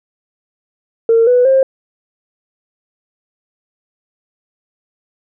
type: tone with pitch steps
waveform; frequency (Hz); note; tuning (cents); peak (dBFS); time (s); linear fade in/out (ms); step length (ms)
sine; 456.7 / 494.2 / 532; A#4 / B4 / C5; -36 / +1 / +29; -6; 1.09-1.63; 2; 180
effects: tanh soft clip ceiling -2 dBFS